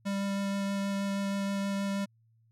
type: tone with vibrato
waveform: square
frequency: 198 Hz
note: G3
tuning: 18 cents sharp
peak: -30 dBFS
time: 0.05-2.06 s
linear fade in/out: 20 ms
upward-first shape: sine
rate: 6.3 Hz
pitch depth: 8 cents each way
effects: added 113 Hz sine -63 dBFS peak until 2.51 s + low-pass 10000 Hz 12 dB/octave